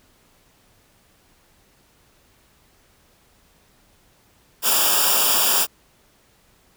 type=noise with comb filter; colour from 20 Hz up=white; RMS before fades=-18 dBFS; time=4.62-5.67 s; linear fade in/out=50 ms; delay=0.48 ms; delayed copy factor=-0.9; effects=pink hiss -58 dBFS RMS until 6.76 s